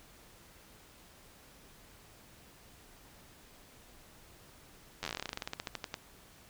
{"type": "slowing click train", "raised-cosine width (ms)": 0.2, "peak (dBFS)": -19, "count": 24, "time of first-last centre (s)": [5.03, 5.941], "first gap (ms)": 10, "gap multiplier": 1.11, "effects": ["pink hiss -58 dBFS RMS until 6.49 s"]}